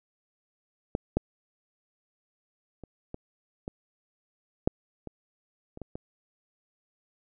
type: clicks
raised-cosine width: 2 ms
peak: -13 / -10 / -29 / -23 / -21 / -8 / -25 / -28 / -24 / -23 dBFS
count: 10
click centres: 0.951 / 1.17 / 2.837 / 3.144 / 3.679 / 4.675 / 5.073 / 5.774 / 5.817 / 5.955 s
effects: none